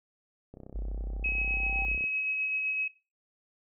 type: click train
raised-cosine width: 2 ms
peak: -32 dBFS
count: 49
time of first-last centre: 0.54-2.04 s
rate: 32 Hz
type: tone with exponential growth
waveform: sine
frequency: 784 Hz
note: G5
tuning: in tune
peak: -36 dBFS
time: 0.74-1.85 s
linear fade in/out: 0 ms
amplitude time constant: 240 ms
type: tone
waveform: sine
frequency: 49.4 Hz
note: G1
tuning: 14 cents sharp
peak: -30 dBFS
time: 0.74-1.98 s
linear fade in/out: 20 ms
type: tone with tremolo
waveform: sine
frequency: 2556 Hz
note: D#7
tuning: 46 cents sharp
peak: -27 dBFS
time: 1.24-2.88 s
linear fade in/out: 5 ms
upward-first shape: sine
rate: 7.8 Hz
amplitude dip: 25%
effects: noise-tail reverb RT60 0.3 s tail -18 dB re dry